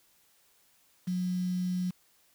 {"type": "tone with quantisation", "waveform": "sine", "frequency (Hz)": 181.3, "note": "F#3", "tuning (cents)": -35, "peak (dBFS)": -28, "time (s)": [1.07, 1.91], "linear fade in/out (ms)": 10, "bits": 8, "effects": ["white hiss -66 dBFS RMS until 2.34 s"]}